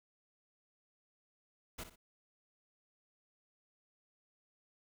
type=noise with echo; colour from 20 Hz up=pink; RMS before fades=-44 dBFS; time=1.78-1.84 s; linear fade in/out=10 ms; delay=60 ms; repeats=2; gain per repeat=-10 dB; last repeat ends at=1.96 s; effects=none